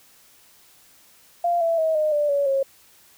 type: tone with pitch steps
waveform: sine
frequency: 693 / 665.5 / 639.2 / 613.8 / 589.5 / 566.2 / 543.7 Hz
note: F5 / E5 / D#5 / D#5 / D5 / C#5 / C#5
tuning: -14 / +16 / +47 / -24 / +6 / +37 / -34 cents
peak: -18 dBFS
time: 1.44-2.63 s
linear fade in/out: 5 ms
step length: 170 ms
effects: white hiss -54 dBFS RMS until 3.17 s